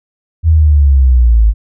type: linear sweep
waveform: sine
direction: down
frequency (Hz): 82.41 to 51.4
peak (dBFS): -4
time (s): 0.43-1.54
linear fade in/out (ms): 50
effects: none